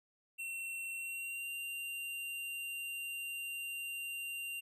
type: tone with pitch glide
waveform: square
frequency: 2716 to 2776 Hz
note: F7 to F7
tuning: -49 to -11 cents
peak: -40 dBFS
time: 0.38-4.61 s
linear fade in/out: 20 ms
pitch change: +38 cents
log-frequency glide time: 0.95-1.5 s
effects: none